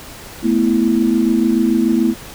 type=chord; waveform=sine; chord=A suspended second; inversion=none; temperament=equal; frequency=220 / 246.9 / 329.6 Hz; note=A3 / B3 / E4; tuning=0 / 0 / 0 cents; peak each=-16 dBFS; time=0.42-2.15 s; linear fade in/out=50 ms; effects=pink hiss -35 dBFS RMS until 2.34 s